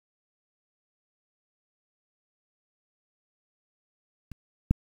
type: clicks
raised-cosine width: 5 ms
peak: -29 / -8 dBFS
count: 2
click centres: 4.317 / 4.71 s
effects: 8-bit